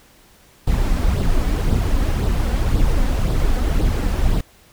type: noise with flanger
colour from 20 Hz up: brown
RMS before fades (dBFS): -17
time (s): 0.67-4.41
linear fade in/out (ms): 5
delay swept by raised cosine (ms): 0.22 to 4.02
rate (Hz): 1.9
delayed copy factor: +0.5
effects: pink hiss -51 dBFS RMS until 4.72 s